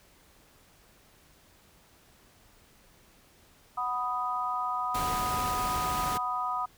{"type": "chord", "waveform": "sine", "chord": "B major", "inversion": "second", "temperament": "equal", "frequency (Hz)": [740, 987.8, 1244.5], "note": ["F#5", "B5", "D#6"], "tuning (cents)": [0, 0, 0], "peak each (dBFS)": [-35, -33, -31], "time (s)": [3.77, 6.66], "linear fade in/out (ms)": 10}
{"type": "noise", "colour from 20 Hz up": "pink", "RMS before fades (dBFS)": -35, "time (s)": [4.94, 6.18], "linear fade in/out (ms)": 10}
{"effects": ["pink hiss -60 dBFS RMS until 6.77 s"]}